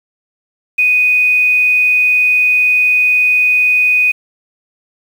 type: tone with quantisation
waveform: sine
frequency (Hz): 2489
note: D#7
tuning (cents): 0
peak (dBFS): -8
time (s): 0.78-4.12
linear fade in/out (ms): 10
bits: 6
effects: none